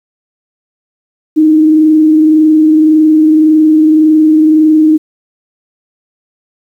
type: tone with frequency modulation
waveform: sine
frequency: 311.1 Hz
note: D#4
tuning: in tune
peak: -3 dBFS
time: 1.36-4.98 s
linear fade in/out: 20 ms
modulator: 21.8 Hz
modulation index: 0.25
effects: 7-bit